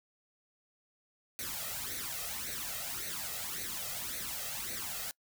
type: noise with flanger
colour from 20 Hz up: white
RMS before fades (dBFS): -39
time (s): 1.39-5.11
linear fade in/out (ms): 0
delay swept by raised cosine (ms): 0.48 to 1.58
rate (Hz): 1.8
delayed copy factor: +0.7
effects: noise-tail reverb RT60 0.1 s tail -25 dB re dry